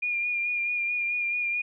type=tone with vibrato; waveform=sine; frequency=2419 Hz; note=D#7; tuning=49 cents flat; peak=-25 dBFS; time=0.02-1.62 s; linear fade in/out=10 ms; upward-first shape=sine; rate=4.6 Hz; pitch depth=26 cents each way; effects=none